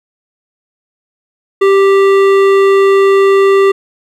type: tone with hard clipping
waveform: sine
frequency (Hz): 392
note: G4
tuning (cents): 0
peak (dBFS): -7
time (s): 1.61-3.72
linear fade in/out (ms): 10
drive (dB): 13
effects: none